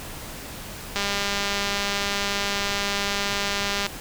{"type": "click train", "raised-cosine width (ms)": 0.2, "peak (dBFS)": -8, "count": 585, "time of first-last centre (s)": [0.96, 3.865], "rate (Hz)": 201, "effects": ["pink hiss -37 dBFS RMS until 4 s"]}